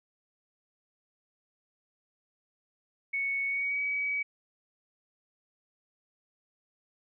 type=tone with pitch glide; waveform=sine; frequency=2217 to 2273 Hz; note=C#7 to C#7; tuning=0 to +43 cents; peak=-28 dBFS; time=3.13-4.23 s; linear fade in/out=10 ms; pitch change=+43 cents; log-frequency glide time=3.46-3.81 s; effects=none